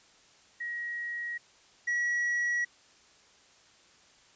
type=tone pair in turn; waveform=sine / triangle; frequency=1900 / 1923.2 Hz; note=A#6 / B6; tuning=+33 / -46 cents; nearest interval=unison; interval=21 cents; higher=second; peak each=-33 / -25 dBFS; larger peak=second; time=0.6-1.38 / 1.87-2.65 s; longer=neither; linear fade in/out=10 ms; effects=white hiss -60 dBFS RMS until 4.35 s + resampled to 16000 Hz